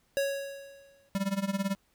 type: tone with exponential decay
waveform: square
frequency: 554.4 Hz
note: C#5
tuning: in tune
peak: -25 dBFS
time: 0.17-1.09 s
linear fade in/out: 0 ms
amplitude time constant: 200 ms
type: tone with tremolo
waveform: square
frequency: 196 Hz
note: G3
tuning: in tune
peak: -26 dBFS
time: 1.15-1.75 s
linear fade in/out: 0 ms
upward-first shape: sine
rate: 18 Hz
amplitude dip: 85%
effects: pink hiss -70 dBFS RMS until 1.94 s